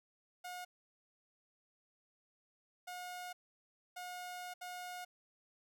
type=tone bursts at uneven times; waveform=sawtooth; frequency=720 Hz; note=F#5; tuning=47 cents flat; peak=-40 dBFS; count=4; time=0.44-0.65 / 2.87-3.33 / 3.96-4.54 / 4.61-5.05 s; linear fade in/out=10 ms; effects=none